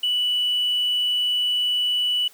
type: tone with hard clipping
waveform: triangle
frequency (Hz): 2960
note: F#7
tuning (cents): 0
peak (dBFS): -19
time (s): 0.03-2.28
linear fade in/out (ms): 5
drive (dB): 2
effects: white hiss -51 dBFS RMS until 2.33 s + high-pass 200 Hz 12 dB/octave